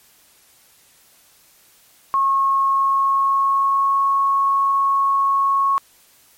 sine tone with pitch glide, 1089 to 1099.7 Hz, C#6 to C#6, -31 to -14 cents, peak -14 dBFS, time 2.14-5.78 s, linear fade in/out 0 ms, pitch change +17 cents, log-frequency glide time 2.71-4.04 s, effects white hiss -53 dBFS RMS until 6.37 s + MP3 64 kbps

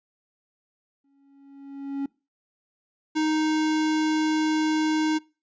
triangle tone with exponential growth, 277.2 Hz, C#4, in tune, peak -22 dBFS, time 1.04-2.06 s, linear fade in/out 5 ms, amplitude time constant 220 ms
square tone, 311.1 Hz, D#4, in tune, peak -22 dBFS, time 3.15-5.19 s, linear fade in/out 20 ms
effects noise-tail reverb RT60 0.3 s tail -23 dB re dry + resampled to 16000 Hz

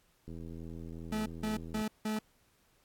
click train, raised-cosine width 3 ms, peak -33 dBFS, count 128, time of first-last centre 0.28-1.816 s, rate 82.7 Hz
40% pulse tone bursts, 215.7 Hz, A3, 34 cents flat, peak -31 dBFS, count 4, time 1.12-2.19 s, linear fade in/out 5 ms, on 140 ms, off 170 ms
effects pink hiss -70 dBFS RMS until 2.84 s + AAC 64 kbps

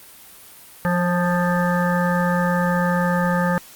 harmonic tone with a mistuned harmonic, 175.9 Hz, F3, 13 cents sharp, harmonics 1 / 3 / 5 / 7 / 9 / 10, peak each -19 / -24 / -26 / -27 / -29 / -29 dBFS, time 0.85-3.58 s, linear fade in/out 0 ms, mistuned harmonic 3, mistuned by +16 cents, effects white hiss -44 dBFS RMS until 3.75 s + Opus 32 kbps

